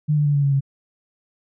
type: tone with pitch steps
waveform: sine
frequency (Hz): 150.6 / 147.84 / 145.13 / 142.48 / 139.87 / 137.31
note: D3 / D3 / D3 / C#3 / C#3 / C#3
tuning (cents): +44 / +12 / -20 / +48 / +16 / -16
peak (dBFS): -15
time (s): 0.08-0.608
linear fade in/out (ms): 20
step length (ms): 88
effects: none